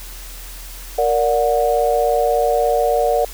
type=chord; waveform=sine; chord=Bb augmented; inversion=none; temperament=just; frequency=466.2 / 582.7 / 728.4 Hz; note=Bb4 / D5 / F#5; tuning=0 / -14 / -27 cents; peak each=-18 dBFS; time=0.98-3.25 s; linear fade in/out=5 ms; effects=added 41 Hz sine -33 dBFS peak until 3.33 s + white hiss -37 dBFS RMS until 3.33 s